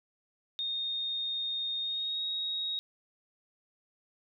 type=tone with pitch glide; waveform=sine; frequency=3688 to 3774 Hz; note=A#7 to A#7; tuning=-19 to +21 cents; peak=-31 dBFS; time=0.59-2.79 s; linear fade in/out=0 ms; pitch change=+40 cents; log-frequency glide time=1.8-2.24 s; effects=none